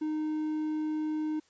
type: tone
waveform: triangle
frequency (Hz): 308.5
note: D#4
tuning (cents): -15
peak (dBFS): -27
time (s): 0.01-1.4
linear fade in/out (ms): 10
effects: white hiss -66 dBFS RMS until 1.49 s + resampled to 16000 Hz